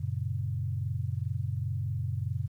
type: chord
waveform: sine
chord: F# major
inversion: none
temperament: equal with one note detuned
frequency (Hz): 93.68 / 116.54 / 138.59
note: F#2 / A#2 / C#3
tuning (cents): +22 / 0 / 0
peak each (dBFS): -33 / -33 / -35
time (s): 0-2.48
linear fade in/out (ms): 10
effects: 11-bit

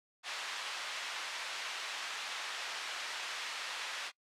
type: band-pass noise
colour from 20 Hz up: white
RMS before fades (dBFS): -41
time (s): 0.23-4.12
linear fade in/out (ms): 50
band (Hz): 880 to 3500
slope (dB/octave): 12
effects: noise-tail reverb RT60 0.1 s tail -24 dB re dry + low-pass 10000 Hz 12 dB/octave

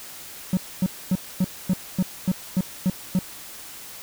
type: tone bursts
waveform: triangle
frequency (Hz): 185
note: F#3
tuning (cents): 0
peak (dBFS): -15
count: 10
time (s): 0.53-3.19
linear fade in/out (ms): 2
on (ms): 41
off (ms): 250
effects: white hiss -40 dBFS RMS until 4.02 s

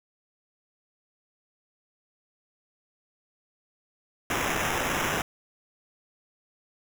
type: noise with sample-and-hold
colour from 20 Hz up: blue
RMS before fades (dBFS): -28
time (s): 4.3-5.22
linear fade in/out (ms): 2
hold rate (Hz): 4410
effects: none

